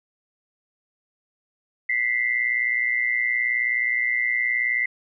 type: tone pair together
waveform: sine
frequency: 1973.9 / 2093 Hz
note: B6 / C7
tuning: -1 / 0 cents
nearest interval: minor second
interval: 101 cents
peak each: -23 dBFS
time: 1.89-4.86 s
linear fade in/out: 5 ms
effects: none